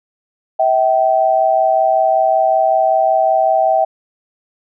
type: tone pair together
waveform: sine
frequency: 646 / 771.3 Hz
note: E5 / G5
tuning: -35 / -28 cents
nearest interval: minor third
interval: 307 cents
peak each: -13 dBFS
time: 0.59-3.85 s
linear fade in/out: 10 ms
effects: none